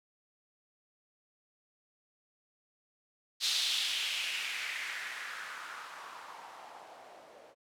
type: noise with low-pass filter sweep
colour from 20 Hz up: violet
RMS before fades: -38 dBFS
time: 3.4-7.55 s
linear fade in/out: 50 ms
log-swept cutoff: 4100 to 540 Hz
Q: 2.8
effects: none